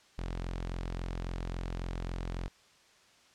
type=tone; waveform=sawtooth; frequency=43.65 Hz; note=F1; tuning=in tune; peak=-31 dBFS; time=0.18-2.48 s; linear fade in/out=0 ms; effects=white hiss -62 dBFS RMS until 3.34 s + low-pass 6000 Hz 12 dB/octave